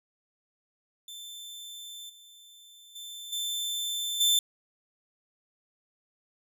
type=tone with level steps; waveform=sawtooth; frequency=3544 Hz; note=A7; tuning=12 cents sharp; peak=-38 / -48 / -37 / -27 / -18 dBFS; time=1.08-4.39 s; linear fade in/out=2 ms; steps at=2.09 / 2.95 / 3.32 / 4.2 s; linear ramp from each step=10 ms; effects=none